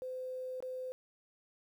sine tone with dropouts, 512 Hz, C5, 38 cents flat, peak -38 dBFS, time 0.02-0.92 s, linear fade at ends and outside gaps 0 ms, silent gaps 0.604-0.625 s, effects 11-bit

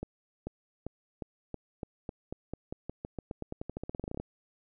accelerating click train, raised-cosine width 2 ms, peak -23 dBFS, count 29, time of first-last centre 0.03-4.2 s, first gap 440 ms, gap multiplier 0.9, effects none

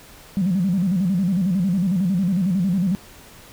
sine tone with vibrato, 185 Hz, F#3, in tune, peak -16 dBFS, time 0.37-2.95 s, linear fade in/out 0 ms, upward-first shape square, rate 11 Hz, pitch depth 120 cents each way, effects tanh soft clip ceiling -12 dBFS + pink hiss -45 dBFS RMS until 3.52 s

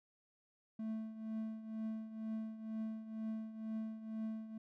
triangle tone with tremolo, 220.3 Hz, A3, 2 cents sharp, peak -35 dBFS, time 0.79-4.58 s, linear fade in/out 5 ms, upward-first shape triangle, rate 2.1 Hz, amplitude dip 75%, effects none

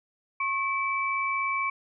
sine tone pair together, 1089 / 2308 Hz, C#6 / D7, -31 / -31 cents, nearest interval octave + minor second, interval 1300 cents, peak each -28 dBFS, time 0.4-1.7 s, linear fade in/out 5 ms, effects none

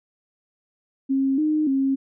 sine tone with pitch steps, 269.6 / 306.9 / 269.8 Hz, C#4 / D#4 / C#4, -48 / -24 / -47 cents, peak -18 dBFS, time 1.09-1.96 s, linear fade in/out 20 ms, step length 290 ms, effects none

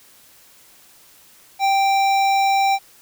square tone with notch filter, 784 Hz, G5, in tune, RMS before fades -17 dBFS, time 1.59-2.79 s, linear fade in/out 50 ms, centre 11000 Hz, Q 0.6, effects white hiss -50 dBFS RMS until 3.01 s

